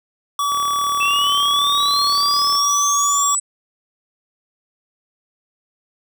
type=tone; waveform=square; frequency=1143 Hz; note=D6; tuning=47 cents flat; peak=-18 dBFS; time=0.39-3.35 s; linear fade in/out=2 ms
type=click train; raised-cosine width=0.5 ms; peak=-20 dBFS; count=77; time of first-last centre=0.52-2.552 s; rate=37.4 Hz
type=exponential sweep; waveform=sine; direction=up; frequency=2639 to 8000 Hz; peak=-17 dBFS; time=1-3.4 s; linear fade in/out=10 ms
effects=none